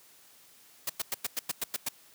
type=noise bursts; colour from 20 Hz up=white; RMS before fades=-31 dBFS; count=9; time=0.87-1.888 s; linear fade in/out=5 ms; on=26 ms; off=98 ms; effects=white hiss -58 dBFS RMS until 2.14 s + high-pass 100 Hz 12 dB/octave